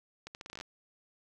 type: accelerating click train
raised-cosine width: 0.2 ms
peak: -26 dBFS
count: 11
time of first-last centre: 0.27-0.611 s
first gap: 79 ms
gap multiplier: 0.79
effects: none